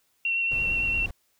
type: tone with vibrato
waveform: sine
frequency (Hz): 2725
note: F7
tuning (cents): -43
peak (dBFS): -23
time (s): 0.25-1.06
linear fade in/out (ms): 2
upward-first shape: triangle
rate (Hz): 8.8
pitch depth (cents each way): 18
type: noise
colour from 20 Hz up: brown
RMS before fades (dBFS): -35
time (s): 0.51-1.11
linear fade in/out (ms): 5
effects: white hiss -69 dBFS RMS until 1.39 s